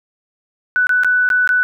sine tone with dropouts, 1490 Hz, F#6, 12 cents sharp, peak -11 dBFS, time 0.76-1.63 s, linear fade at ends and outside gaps 0 ms, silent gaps 0.869-0.893 / 1.035-1.046 / 1.29-1.302 / 1.475-1.491 s, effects none

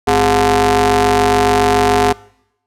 sawtooth ring-modulated tone, 155.56 Hz, D#3, in tune, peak -3 dBFS, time 0.07-2.13 s, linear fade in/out 10 ms, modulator 568 Hz, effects noise-tail reverb RT60 0.8 s tail -23 dB re dry + low-pass 11000 Hz 12 dB/octave

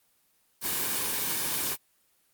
white noise with comb filter, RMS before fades -29 dBFS, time 0.61-1.77 s, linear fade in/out 50 ms, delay 1.5 ms, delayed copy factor -0.5, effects white hiss -68 dBFS RMS until 2.33 s + Opus 24 kbps

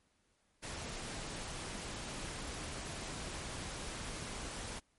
pink noise, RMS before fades -43 dBFS, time 0.62-4.8 s, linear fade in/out 20 ms, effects pink hiss -75 dBFS RMS until 4.98 s + MP3 48 kbps

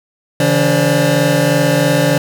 square tone cluster, 140.5 / 163.7 / 287.1 / 533 / 589 Hz, C#3 / E3 / D4 / C5 / D5, +24 / -12 / -39 / +32 / +5 cents, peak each -18 dBFS, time 0.4-2.18 s, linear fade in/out 2 ms, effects none

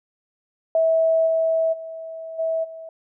sine tone with level steps, 650 Hz, E5, 24 cents flat, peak -15 / -17 / -31 / -20 / -34 dBFS, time 0.75-2.89 s, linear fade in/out 2 ms, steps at 1.26 / 1.72 / 2.38 / 2.63 s, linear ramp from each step 20 ms, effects none

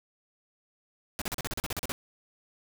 pink noise bursts, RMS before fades -33 dBFS, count 12, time 1.19-1.92 s, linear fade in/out 0 ms, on 26 ms, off 38 ms, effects none

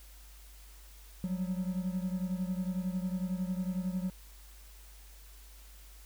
triangle beating tone pair, 181.5 / 192.5 Hz, F#3 / G3, -33 / -31 cents, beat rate 11 Hz, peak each -31 / -35 dBFS, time 1.24-4.1 s, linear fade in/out 0 ms, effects added 50 Hz sine -51 dBFS peak until 6.05 s + white hiss -58 dBFS RMS until 6.05 s

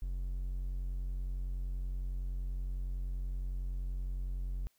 triangle tone, 45.35 Hz, F#1, 34 cents flat, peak -32 dBFS, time 0.02-4.67 s, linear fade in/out 0 ms, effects white hiss -74 dBFS RMS until 4.78 s

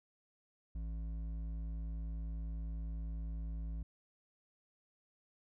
sine tone with hard clipping, 55 Hz, A1, in tune, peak -40 dBFS, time 0.75-3.83 s, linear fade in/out 5 ms, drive 8 dB, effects none

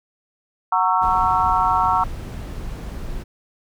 sine chord, F# dominant seventh, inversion none, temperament just, 740 / 925 / 1110 / 1332 Hz, F#5 / A#5 / C#6 / E6, 0 / -14 / +2 / +18 cents, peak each -22 / -19 / -21 / -22 dBFS, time 0.72-2.04 s, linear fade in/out 5 ms
brown noise, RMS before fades -30 dBFS, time 1.01-3.24 s, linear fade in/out 20 ms
effects none

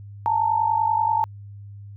sine tone pair together, 861.7 / 912 Hz, A5 / A#5, -36 / -38 cents, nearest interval minor second, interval 98 cents, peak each -22 / -20 dBFS, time 0.26-1.24 s, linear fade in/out 0 ms, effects added 101 Hz sine -37 dBFS peak until 1.96 s

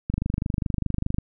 click train, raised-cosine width 5 ms, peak -12 dBFS, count 28, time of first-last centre 0.1-1.184 s, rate 24.9 Hz, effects none

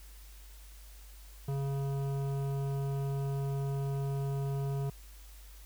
sine tone with hard clipping, 138.3 Hz, C#3, 4 cents flat, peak -33 dBFS, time 1.48-4.9 s, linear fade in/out 5 ms, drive 13 dB, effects added 50 Hz sine -49 dBFS peak until 5.65 s + white hiss -58 dBFS RMS until 5.65 s

